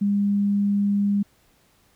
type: tone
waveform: sine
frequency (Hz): 202.1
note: G#3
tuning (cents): -47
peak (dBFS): -18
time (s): 0.01-1.23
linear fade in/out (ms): 10
effects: pink hiss -61 dBFS RMS until 1.95 s